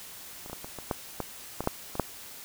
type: clicks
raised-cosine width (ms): 1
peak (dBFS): -29 / -27 / -23 / -25 / -24 / -13 / -16 / -16 / -29 / -10 / -22 / -10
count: 12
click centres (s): 0.461 / 0.498 / 0.531 / 0.645 / 0.787 / 0.912 / 1.203 / 1.606 / 1.64 / 1.674 / 1.954 / 1.997
effects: white hiss -45 dBFS RMS until 2.44 s